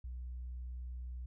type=tone; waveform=sine; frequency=61.74 Hz; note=B1; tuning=in tune; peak=-39 dBFS; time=0.04-1.26 s; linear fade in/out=5 ms; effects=tanh soft clip ceiling -38 dBFS